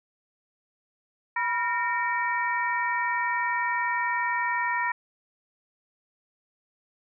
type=harmonic tone with a mistuned harmonic; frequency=460 Hz; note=A#4; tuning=23 cents flat; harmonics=2 / 3 / 4 / 5; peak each=-27 / -35 / -28 / -34 dBFS; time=1.36-4.92 s; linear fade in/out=5 ms; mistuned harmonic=2; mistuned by=+94 cents; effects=none